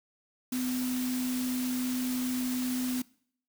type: tone in noise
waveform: sine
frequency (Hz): 252.4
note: B3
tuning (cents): +38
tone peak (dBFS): -29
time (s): 0.52-3.02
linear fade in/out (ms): 5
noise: white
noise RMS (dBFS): -39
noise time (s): 0.52-3.02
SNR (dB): +7
effects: noise-tail reverb RT60 0.6 s tail -22 dB re dry